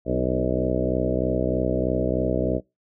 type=harmonic tone with a mistuned harmonic; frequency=63.2 Hz; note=B1; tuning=41 cents sharp; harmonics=1 / 2 / 3 / 4 / 5 / 6 / 7 / 8 / 9 / 10; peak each=-30 / -30 / -30 / -30 / -30 / -30 / -30 / -30 / -30 / -30 dBFS; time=0.05-2.61 s; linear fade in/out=50 ms; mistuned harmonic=5; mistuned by=-24 cents; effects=noise-tail reverb RT60 0.2 s tail -21 dB re dry